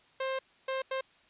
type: tone bursts at uneven times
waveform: sawtooth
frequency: 529 Hz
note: C5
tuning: 19 cents sharp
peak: -27 dBFS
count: 3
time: 0.2-0.39 / 0.68-0.82 / 0.91-1.01 s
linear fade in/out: 5 ms
effects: white hiss -63 dBFS RMS until 1.29 s + resampled to 8000 Hz